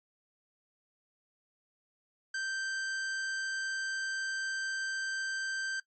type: tone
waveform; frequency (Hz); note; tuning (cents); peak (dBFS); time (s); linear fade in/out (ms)
45% pulse; 1564; G6; -4; -33; 2.34-5.8; 5
effects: noise-tail reverb RT60 0.1 s tail -18 dB re dry + MP3 32 kbps